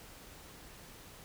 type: silence
effects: pink hiss -53 dBFS RMS until 1.24 s